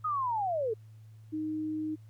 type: linear sweep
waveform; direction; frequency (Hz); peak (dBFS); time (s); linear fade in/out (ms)
sine; down; 1274 to 415.3; -28; 0.04-0.74; 10
type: tone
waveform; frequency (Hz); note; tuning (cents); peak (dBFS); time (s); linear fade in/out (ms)
sine; 310.1; D#4; -6; -31; 1.32-1.96; 20
effects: added 109 Hz sine -49 dBFS peak until 2.09 s + pink hiss -71 dBFS RMS until 2.09 s